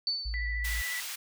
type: tone with exponential decay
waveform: sine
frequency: 4508 Hz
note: C#8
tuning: 28 cents sharp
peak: -25 dBFS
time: 0.07-0.67 s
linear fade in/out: 1 ms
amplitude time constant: 130 ms
type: tone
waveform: sine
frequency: 56 Hz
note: A1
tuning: 31 cents sharp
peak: -31 dBFS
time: 0.25-0.82 s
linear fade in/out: 10 ms
type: tone with vibrato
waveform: sine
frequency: 1970 Hz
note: B6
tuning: 5 cents flat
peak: -33 dBFS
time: 0.34-1 s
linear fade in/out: 0 ms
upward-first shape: triangle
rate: 14 Hz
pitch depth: 23 cents each way
type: high-pass noise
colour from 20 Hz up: pink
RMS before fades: -38 dBFS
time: 0.64-1.16 s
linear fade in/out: 10 ms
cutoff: 2000 Hz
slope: 12 dB/octave
effects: none